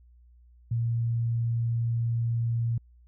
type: tone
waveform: sine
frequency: 116.54 Hz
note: A#2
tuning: in tune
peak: -24 dBFS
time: 0.71-2.78 s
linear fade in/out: 5 ms
effects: added 60 Hz sine -53 dBFS peak until 3.07 s